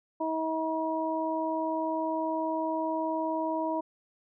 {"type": "harmonic tone", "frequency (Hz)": 319.6, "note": "D#4", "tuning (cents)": 47, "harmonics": [1, 2, 3], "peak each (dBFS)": [-32, -32, -32], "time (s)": [0.2, 3.81], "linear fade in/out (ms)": 10, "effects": []}